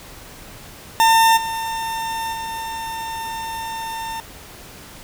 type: tone with level steps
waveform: 40% pulse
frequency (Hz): 903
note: A5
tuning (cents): +45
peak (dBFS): -10 / -22 / -25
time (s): 1-4.2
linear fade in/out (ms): 0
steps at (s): 1.36 / 2.32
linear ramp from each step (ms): 20
effects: pink hiss -40 dBFS RMS until 5.03 s